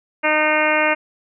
harmonic tone with a mistuned harmonic, 306.5 Hz, D#4, 26 cents flat, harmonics 1 / 2 / 3 / 4 / 5 / 6 / 7 / 8 / 9, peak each -26 / -20 / -23 / -25 / -23 / -25 / -22 / -24 / -26 dBFS, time 0.23-0.95 s, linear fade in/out 20 ms, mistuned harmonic 8, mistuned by -17 cents, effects none

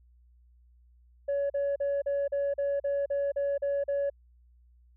sine tone bursts, 563 Hz, C#5, 27 cents sharp, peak -24 dBFS, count 11, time 1.28-4.1 s, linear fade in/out 10 ms, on 220 ms, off 40 ms, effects tanh soft clip ceiling -24 dBFS + added 60 Hz sine -57 dBFS peak until 4.96 s

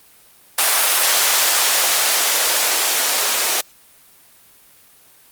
violet noise with band-pass filter sweep, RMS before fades -17 dBFS, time 0.58-3.61 s, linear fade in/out 5 ms, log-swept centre 720 to 450 Hz, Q 1.1, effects white hiss -49 dBFS RMS until 5.31 s + Opus 32 kbps

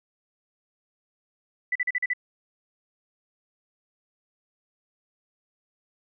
sine tone bursts, 1986 Hz, B6, 9 cents sharp, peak -22 dBFS, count 6, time 1.72-2.135 s, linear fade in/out 5 ms, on 35 ms, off 41 ms, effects none

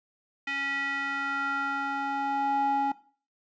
square tone with band-pass filter sweep, 277.2 Hz, C#4, in tune, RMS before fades -29 dBFS, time 0.47-2.92 s, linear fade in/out 5 ms, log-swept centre 2200 to 740 Hz, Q 3.7, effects noise-tail reverb RT60 0.4 s tail -17 dB re dry + resampled to 16000 Hz

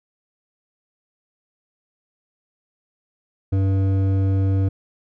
sine tone with hard clipping, 96.6 Hz, G2, 25 cents flat, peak -18 dBFS, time 3.52-4.69 s, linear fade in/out 10 ms, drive 10 dB, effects none

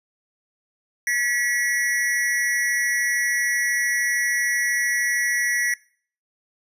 square tone with amplitude modulation, 1938 Hz, B6, 33 cents flat, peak -17 dBFS, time 1.07-5.74 s, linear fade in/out 2 ms, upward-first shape sine, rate 233 Hz, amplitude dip 90%, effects noise-tail reverb RT60 0.5 s tail -21 dB re dry + resampled to 32000 Hz

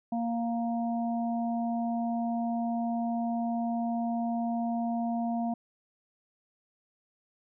harmonic tone, 233.1 Hz, A#3, in tune, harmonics 1 / 3 / 4, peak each -29 / -33 / -44 dBFS, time 0.12-5.54 s, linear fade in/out 5 ms, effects none

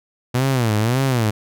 sawtooth tone with vibrato, 119.7 Hz, A#2, 46 cents sharp, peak -12 dBFS, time 0.34-1.31 s, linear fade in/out 10 ms, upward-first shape sine, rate 1.8 Hz, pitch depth 220 cents each way, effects none

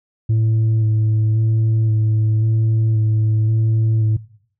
sine tone with vibrato, 110 Hz, A2, in tune, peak -10 dBFS, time 0.29-4.17 s, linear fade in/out 10 ms, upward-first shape square, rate 0.94 Hz, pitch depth 16 cents each way, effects noise-tail reverb RT60 0.6 s tail -20 dB re dry + tanh soft clip ceiling -12 dBFS

